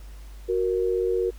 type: tone pair together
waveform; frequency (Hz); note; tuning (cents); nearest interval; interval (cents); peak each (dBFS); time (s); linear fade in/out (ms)
sine; 370 / 466.2; F#4 / A#4; 0 / 0; major third; 400; -24; 0.48-1.31; 20
effects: added 50 Hz sine -39 dBFS peak until 1.38 s + pink hiss -54 dBFS RMS until 1.38 s